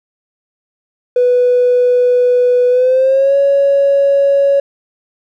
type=tone with pitch glide; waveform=triangle; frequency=493.9 to 557.6 Hz; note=B4 to C#5; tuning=0 to +10 cents; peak=-4 dBFS; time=1.16-4.6 s; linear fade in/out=5 ms; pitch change=+210 cents; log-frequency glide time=2.69-3.36 s; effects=tanh soft clip ceiling -5 dBFS